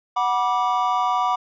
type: chord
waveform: triangle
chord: B minor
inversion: second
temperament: equal with one note detuned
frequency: 740 / 973 / 1174.7 Hz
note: F#5 / B5 / D6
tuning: 0 / -26 / 0 cents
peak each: -21 dBFS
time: 0.16-1.36 s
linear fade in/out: 10 ms
effects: resampled to 16000 Hz